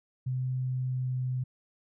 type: tone with pitch glide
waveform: sine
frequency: 128.4 to 127.59 Hz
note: C3 to C3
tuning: -32 to -43 cents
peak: -28 dBFS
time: 0.26-1.44 s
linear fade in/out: 10 ms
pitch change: -11 cents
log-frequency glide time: 0.76-1.2 s
effects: none